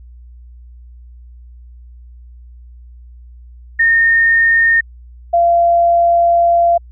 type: tone pair in turn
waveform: sine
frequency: 1832 / 686.2 Hz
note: A#6 / F5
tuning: -31 / -31 cents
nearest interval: octave + perfect fourth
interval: 1700 cents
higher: first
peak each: -8 dBFS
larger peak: neither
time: 3.79-4.81 / 5.33-6.78 s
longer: second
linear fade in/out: 10 ms
effects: added 60 Hz sine -35 dBFS peak until 6.91 s